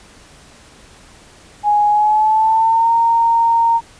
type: tone with pitch glide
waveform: sine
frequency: 832 to 923.2 Hz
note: G#5 to A#5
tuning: +3 to -17 cents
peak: -10 dBFS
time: 1.63-3.81 s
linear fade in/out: 50 ms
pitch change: +180 cents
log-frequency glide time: 1.89-2.92 s
effects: pink hiss -44 dBFS RMS until 3.99 s + resampled to 22050 Hz